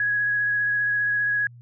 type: tone with vibrato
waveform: sine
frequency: 1667 Hz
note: G#6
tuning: 6 cents sharp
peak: -20 dBFS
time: 0-1.47 s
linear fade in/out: 2 ms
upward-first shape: sine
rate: 15 Hz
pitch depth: 11 cents each way
effects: added 120 Hz sine -43 dBFS peak until 1.61 s